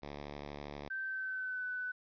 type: tone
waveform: 5% pulse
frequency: 72.4 Hz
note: D2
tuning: 24 cents flat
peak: -32 dBFS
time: 0.02-0.89 s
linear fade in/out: 10 ms
type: tone with pitch glide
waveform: sine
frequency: 1554 to 1497.6 Hz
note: G6 to F#6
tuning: -16 to +20 cents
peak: -36 dBFS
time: 0.9-1.92 s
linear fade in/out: 10 ms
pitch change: -64 cents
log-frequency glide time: 1.04-1.67 s
effects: resampled to 11025 Hz + 12-bit